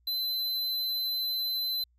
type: tone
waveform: square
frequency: 4047 Hz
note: B7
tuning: 42 cents sharp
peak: -29 dBFS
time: 0.07-1.84 s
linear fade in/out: 5 ms
effects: added 60 Hz sine -64 dBFS peak until 1.98 s